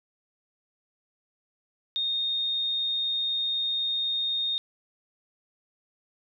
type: tone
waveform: sine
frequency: 3688 Hz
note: A#7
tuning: 19 cents flat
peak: -25 dBFS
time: 1.96-4.58 s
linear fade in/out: 0 ms
effects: 11-bit